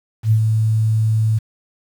sine tone with ADSR envelope, 110 Hz, A2, in tune, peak -9 dBFS, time 0.23-1.39 s, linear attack 83 ms, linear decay 78 ms, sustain -4 dB, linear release 13 ms, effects 7-bit

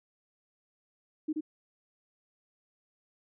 sine tone with echo, 308.7 Hz, D#4, 14 cents flat, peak -28 dBFS, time 1.28-1.33 s, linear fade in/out 10 ms, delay 79 ms, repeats 1, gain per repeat -2 dB, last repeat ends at 1.409 s, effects none

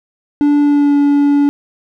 triangle tone with pitch glide, 290.8 to 286.3 Hz, D4 to D4, -17 to -44 cents, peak -6 dBFS, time 0.41-1.49 s, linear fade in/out 0 ms, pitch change -27 cents, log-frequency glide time 0.6-0.96 s, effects none

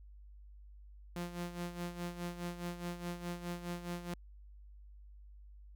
sawtooth tone with tremolo, 174.61 Hz, F3, in tune, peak -33 dBFS, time 1.16-4.14 s, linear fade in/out 2 ms, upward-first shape sine, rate 4.8 Hz, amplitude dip 70%, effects added 50 Hz sine -52 dBFS peak until 5.75 s

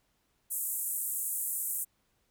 white band-pass noise, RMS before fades -34 dBFS, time 0.5-1.85 s, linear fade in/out 20 ms, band 7800 to 15000 Hz, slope 48 dB/octave, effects pink hiss -74 dBFS RMS until 2.3 s

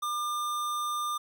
square tone, 1200 Hz, D6, 37 cents sharp, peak -30 dBFS, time 0.02-1.18 s, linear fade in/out 10 ms, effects none

